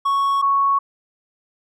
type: tone pair in turn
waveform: triangle / sine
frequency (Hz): 1108.7 / 1108.7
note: C#6 / C#6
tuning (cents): 0 / 0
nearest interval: unison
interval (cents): 0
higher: neither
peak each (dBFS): -14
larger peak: neither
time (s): 0.05-0.42 / 0.42-0.79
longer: neither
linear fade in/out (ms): 10
effects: none